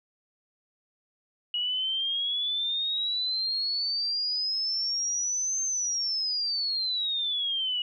sine exponential two-way sweep, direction up then down, 2900 to 6330 to 2900 Hz, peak -26 dBFS, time 1.54-7.82 s, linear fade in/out 2 ms, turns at 5.63 s, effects none

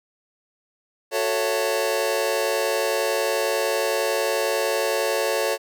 sawtooth chord, F# minor seventh, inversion none, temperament just, 370 / 444 / 555 / 666 Hz, F#4 / A4 / C#5 / E5, 0 / +16 / +2 / +18 cents, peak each -26 / -21 / -20 / -25 dBFS, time 1.11-5.58 s, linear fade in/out 50 ms, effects none

